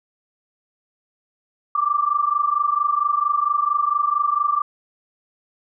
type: tone pair together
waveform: sine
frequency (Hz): 1163 / 1187.4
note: D6 / D6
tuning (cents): -17 / +19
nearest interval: unison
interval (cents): 36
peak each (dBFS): -20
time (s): 1.75-4.62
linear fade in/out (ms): 5
effects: none